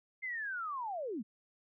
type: linear sweep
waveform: sine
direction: down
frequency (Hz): 2111 to 185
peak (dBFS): -36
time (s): 0.22-1.23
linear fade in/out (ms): 20
effects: none